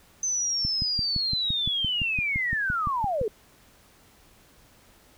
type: linear sweep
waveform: sine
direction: down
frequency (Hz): 6180 to 396.8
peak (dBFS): -24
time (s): 0.23-3.28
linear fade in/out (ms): 2
type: click train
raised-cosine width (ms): 5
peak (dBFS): -19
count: 16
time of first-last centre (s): 0.65-3.214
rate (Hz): 5.85
effects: pink hiss -57 dBFS RMS until 5.17 s